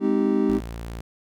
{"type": "chord", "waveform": "triangle", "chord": "Ab major seventh", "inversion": "none", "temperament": "just", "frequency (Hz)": [207.7, 259.6, 311.5, 389.3], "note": ["Ab3", "C4", "Eb4", "G4"], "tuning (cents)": [0, -13, 2, -12], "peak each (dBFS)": -22, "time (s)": [0, 0.61], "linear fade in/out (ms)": 50}
{"type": "tone", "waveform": "sawtooth", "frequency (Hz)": 57.3, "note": "A#1", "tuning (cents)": -29, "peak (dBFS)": -28, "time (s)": [0.49, 1.01], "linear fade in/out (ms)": 5}
{"effects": []}